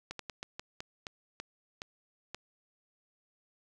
slowing click train, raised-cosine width 0.2 ms, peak -22 dBFS, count 10, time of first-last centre 0.11-2.346 s, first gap 83 ms, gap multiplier 1.26, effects none

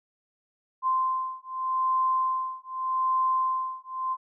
sine beating tone pair, 1040 / 1040.83 Hz, C6 / C6, -11 / -9 cents, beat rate 0.83 Hz, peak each -27 dBFS, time 0.82-4.17 s, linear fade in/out 50 ms, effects none

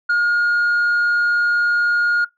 sine tone, 1427 Hz, F6, 37 cents sharp, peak -11 dBFS, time 0.09-2.25 s, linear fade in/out 10 ms, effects noise-tail reverb RT60 0.2 s tail -25 dB re dry + tanh soft clip ceiling -13 dBFS

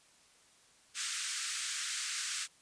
white band-pass noise, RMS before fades -38 dBFS, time 0.94-2.48 s, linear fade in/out 50 ms, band 1300 to 9100 Hz, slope 48 dB/octave, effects white hiss -64 dBFS RMS until 2.61 s + resampled to 22050 Hz

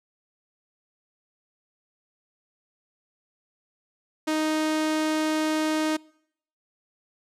sawtooth tone, 311.1 Hz, D#4, in tune, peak -19 dBFS, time 4.27-5.97 s, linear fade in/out 10 ms, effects noise-tail reverb RT60 0.7 s tail -25 dB re dry + low-pass 10000 Hz 12 dB/octave

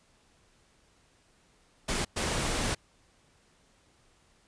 pink noise bursts at uneven times, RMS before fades -30 dBFS, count 2, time 1.88-2.05 / 2.16-2.75 s, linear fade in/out 10 ms, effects pink hiss -65 dBFS RMS until 4.47 s + resampled to 22050 Hz

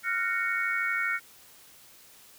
sine chord, Gb major seventh, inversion third, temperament just, 1387.5 / 1480 / 1850 / 2220 Hz, F6 / Gb6 / Bb6 / Db7, -12 / 0 / -14 / +2 cents, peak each -31 / -34 / -32 / -30 dBFS, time 0.03-1.2 s, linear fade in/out 50 ms, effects white hiss -54 dBFS RMS until 2.38 s

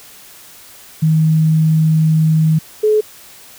sine tone pair in turn, 158 / 427.7 Hz, D#3 / A4, +27 / -49 cents, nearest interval octave + perfect fourth, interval 1724 cents, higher second, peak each -9 dBFS, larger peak neither, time 1.02-2.59 / 2.83-3.01 s, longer first, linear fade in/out 10 ms, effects white hiss -40 dBFS RMS until 3.58 s

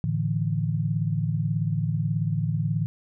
sine chord, A suspended fourth, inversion none, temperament just, 110 / 146.67 / 165 Hz, A2 / D3 / E3, 0 / -2 / +2 cents, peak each -27 dBFS, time 0.04-2.86 s, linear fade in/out 0 ms, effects none

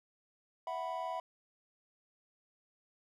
triangle chord, E suspended second, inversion none, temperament equal, 659.3 / 740 / 987.8 Hz, E5 / F#5 / B5, 0 / 0 / 0 cents, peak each -39 / -39 / -38 dBFS, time 0.67-1.2 s, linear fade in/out 2 ms, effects none

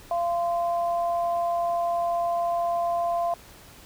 sine tone pair together, 687 / 1035.6 Hz, F5 / C6, -29 / -18 cents, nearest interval perfect fifth, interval 711 cents, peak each -23 / -32 dBFS, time 0.11-3.34 s, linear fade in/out 2 ms, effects pink hiss -49 dBFS RMS until 3.85 s

